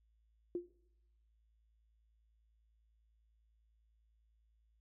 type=tone with exponential decay; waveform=sine; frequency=350.2 Hz; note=F4; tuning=5 cents sharp; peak=-32 dBFS; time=0.55-0.72 s; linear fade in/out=2 ms; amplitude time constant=35 ms; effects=noise-tail reverb RT60 0.8 s tail -20 dB re dry + added 55 Hz sine -70 dBFS peak until 4.8 s